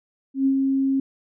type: tone with ADSR envelope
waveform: sine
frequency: 270 Hz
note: C#4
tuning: 45 cents flat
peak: -15 dBFS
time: 0.34-1 s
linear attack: 120 ms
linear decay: 81 ms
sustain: -3 dB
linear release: 4 ms
effects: none